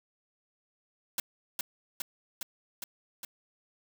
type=noise with echo; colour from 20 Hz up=white; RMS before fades=-31 dBFS; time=1.18-1.2 s; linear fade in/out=2 ms; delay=410 ms; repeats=5; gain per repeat=-2 dB; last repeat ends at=3.25 s; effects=none